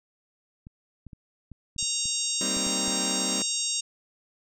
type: clicks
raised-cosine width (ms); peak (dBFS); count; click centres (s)
5; -31; 10; 0.669 / 1.067 / 1.132 / 1.517 / 1.763 / 1.827 / 2.056 / 2.568 / 2.667 / 2.88
type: harmonic tone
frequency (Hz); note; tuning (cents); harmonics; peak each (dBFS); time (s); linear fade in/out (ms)
932.3; A#5; 0; 3 / 4 / 5 / 6 / 7 / 8 / 9; -38 / -33 / -37 / -32 / -33 / -33 / -34; 1.78-3.81; 10
type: chord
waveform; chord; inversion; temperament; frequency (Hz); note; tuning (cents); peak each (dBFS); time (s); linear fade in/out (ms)
sawtooth; C minor seventh; second; equal; 196 / 233.1 / 261.6 / 311.1; G3 / Bb3 / C4 / Eb4; 0 / 0 / 0 / 0; -30 / -35 / -31 / -34; 2.41-3.42; 2
effects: none